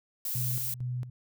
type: noise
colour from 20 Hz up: violet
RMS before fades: -33 dBFS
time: 0.25-0.74 s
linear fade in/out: 2 ms
type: tone with tremolo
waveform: sine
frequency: 124.4 Hz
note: B2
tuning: 13 cents sharp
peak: -30 dBFS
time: 0.35-1.1 s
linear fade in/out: 5 ms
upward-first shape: square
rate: 2.2 Hz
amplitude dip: 70%
effects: none